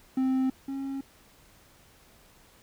triangle tone pair in turn, 261.6 / 272.1 Hz, C4 / C#4, 0 / -32 cents, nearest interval minor second, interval 68 cents, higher second, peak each -21 / -29 dBFS, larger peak first, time 0.17-0.5 / 0.68-1.01 s, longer neither, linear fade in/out 5 ms, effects pink hiss -58 dBFS RMS until 2.62 s

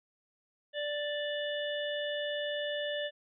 harmonic tone, 587.3 Hz, D5, in tune, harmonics 1 / 3 / 5 / 6, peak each -34 / -39 / -41 / -42 dBFS, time 0.73-3.11 s, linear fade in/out 50 ms, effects none

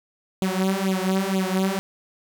sawtooth tone with flanger, 190.3 Hz, F#3, 49 cents sharp, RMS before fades -23 dBFS, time 0.42-1.79 s, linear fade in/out 0 ms, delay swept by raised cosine 0.27 to 5.57 ms, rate 2.1 Hz, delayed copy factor +1, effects none

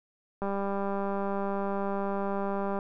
click train, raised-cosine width 1 ms, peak -19 dBFS, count 470, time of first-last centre 0.42-2.789 s, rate 198 Hz, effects none

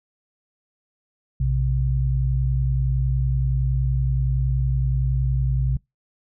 sine tone pair together, 60.08 / 130.81 Hz, B1 / C3, -47 / 0 cents, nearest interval octave + minor second, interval 1347 cents, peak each -21 dBFS, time 1.4-5.77 s, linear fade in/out 5 ms, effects noise-tail reverb RT60 0.2 s tail -26 dB re dry

